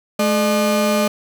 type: tone pair together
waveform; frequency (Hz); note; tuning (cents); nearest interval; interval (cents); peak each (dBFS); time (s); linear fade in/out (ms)
35% pulse; 213.9 / 605; A3 / D#5; -49 / -49; octave + tritone; 1800; -16; 0.19-1.08; 5
effects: none